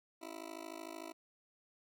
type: tone with amplitude modulation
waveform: 20% pulse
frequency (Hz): 328.7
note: E4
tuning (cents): -5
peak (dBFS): -36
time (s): 0.21-1.13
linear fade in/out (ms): 20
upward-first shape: sine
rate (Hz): 53.3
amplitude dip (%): 100
effects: none